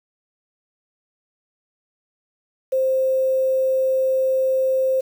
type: tone with quantisation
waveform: sine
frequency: 525 Hz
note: C5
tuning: 6 cents sharp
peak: -16 dBFS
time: 2.72-5.01 s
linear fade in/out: 10 ms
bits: 7
effects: none